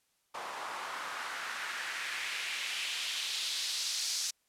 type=noise with band-pass filter sweep; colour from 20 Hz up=white; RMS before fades=-37 dBFS; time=0.34-4.31 s; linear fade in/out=10 ms; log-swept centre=860 to 5500 Hz; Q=1.9; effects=white hiss -75 dBFS RMS until 4.48 s + low-pass 12000 Hz 12 dB/octave